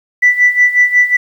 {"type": "tone with tremolo", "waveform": "sine", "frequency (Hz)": 1975.5, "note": "B6", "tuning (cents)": 0, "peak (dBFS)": -3, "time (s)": [0.22, 1.17], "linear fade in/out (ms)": 10, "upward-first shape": "sine", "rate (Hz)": 5.5, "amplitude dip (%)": 80, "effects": ["tanh soft clip ceiling 0 dBFS", "7-bit"]}